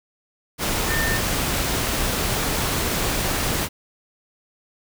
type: tone in noise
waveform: sine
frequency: 1808 Hz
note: A6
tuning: 47 cents sharp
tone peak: -24 dBFS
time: 0.87-1.2 s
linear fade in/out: 50 ms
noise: pink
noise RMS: -23 dBFS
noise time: 0.58-3.69 s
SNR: -4 dB
effects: none